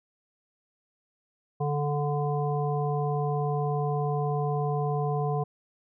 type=harmonic tone; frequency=146.1 Hz; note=D3; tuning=9 cents flat; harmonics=1 / 3 / 5 / 7; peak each=-27 / -31 / -32 / -37 dBFS; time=1.6-5.44 s; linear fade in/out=10 ms; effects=none